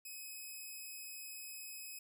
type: tone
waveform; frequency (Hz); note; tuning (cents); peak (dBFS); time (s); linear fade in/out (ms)
5% pulse; 2543; D#7; +37; -37; 0.05-1.99; 5
effects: none